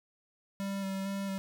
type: tone with vibrato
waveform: square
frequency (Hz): 195.1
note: G3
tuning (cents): -8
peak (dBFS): -34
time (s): 0.6-1.38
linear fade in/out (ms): 0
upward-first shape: square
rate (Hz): 2.2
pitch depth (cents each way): 16
effects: 10-bit